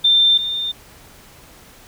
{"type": "tone pair in turn", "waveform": "sine", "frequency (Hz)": [3580, 3609], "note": ["A7", "A7"], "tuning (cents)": [29, 43], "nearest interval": "unison", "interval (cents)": 14, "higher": "second", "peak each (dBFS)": [-10, -20], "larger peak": "first", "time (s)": [[0.04, 0.38], [0.38, 0.72]], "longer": "neither", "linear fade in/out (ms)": 10, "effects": ["pink hiss -45 dBFS RMS until 1.87 s"]}